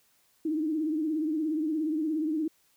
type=tone with vibrato; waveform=sine; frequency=311.1 Hz; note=D#4; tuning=in tune; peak=-26 dBFS; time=0.45-2.48 s; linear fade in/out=5 ms; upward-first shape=triangle; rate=17 Hz; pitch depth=100 cents each way; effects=white hiss -67 dBFS RMS until 2.76 s